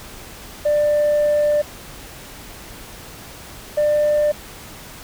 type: tone pair in turn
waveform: sine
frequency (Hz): 593 / 595.9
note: D5 / D5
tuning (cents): +17 / +25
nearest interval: unison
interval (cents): 8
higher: second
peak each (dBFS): -12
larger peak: neither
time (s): 0.65-1.62 / 3.77-4.32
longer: first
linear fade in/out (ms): 10
effects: tanh soft clip ceiling -12 dBFS + pink hiss -38 dBFS RMS until 5.03 s